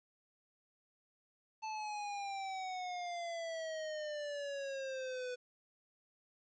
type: exponential sweep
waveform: square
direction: down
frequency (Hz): 880 to 493.9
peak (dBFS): -40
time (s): 1.62-5.36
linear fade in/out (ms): 20
effects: resampled to 16000 Hz + 12-bit